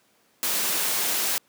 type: noise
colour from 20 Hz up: white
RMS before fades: -25 dBFS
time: 0.43-1.38 s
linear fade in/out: 0 ms
effects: pink hiss -63 dBFS RMS until 1.48 s + high-pass 200 Hz 12 dB/octave